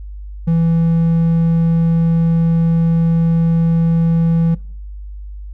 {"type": "tone", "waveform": "triangle", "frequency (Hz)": 165.8, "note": "E3", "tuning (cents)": 10, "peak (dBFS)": -9, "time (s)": [0.47, 4.55], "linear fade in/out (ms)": 10, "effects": ["noise-tail reverb RT60 0.5 s tail -22 dB re dry", "added 50 Hz sine -27 dBFS peak until 5.53 s"]}